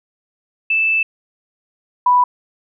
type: tone pair in turn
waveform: sine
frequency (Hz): 2637 / 987.8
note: E7 / B5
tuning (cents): 0 / 0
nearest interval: octave + perfect fourth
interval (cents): 1700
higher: first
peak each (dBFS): -13 / -9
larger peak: second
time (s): 0.7-1.03 / 2.06-2.24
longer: first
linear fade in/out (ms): 5
effects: none

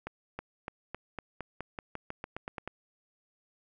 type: accelerating click train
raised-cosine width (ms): 0.5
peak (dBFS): -22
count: 15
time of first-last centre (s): 0.07-2.676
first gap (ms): 320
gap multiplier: 0.91
effects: none

